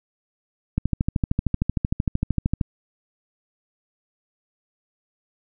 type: click train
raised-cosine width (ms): 5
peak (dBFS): -8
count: 25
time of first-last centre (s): 0.78-2.612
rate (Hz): 13.1
effects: none